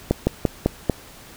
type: slowing click train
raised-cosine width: 2 ms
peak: -3 dBFS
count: 5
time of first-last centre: 0.11-0.897 s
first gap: 160 ms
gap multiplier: 1.14
effects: pink hiss -44 dBFS RMS until 1.36 s